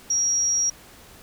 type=tone; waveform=sine; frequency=5670 Hz; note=F8; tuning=25 cents sharp; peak=-19 dBFS; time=0.1-0.7 s; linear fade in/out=5 ms; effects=pink hiss -48 dBFS RMS until 1.22 s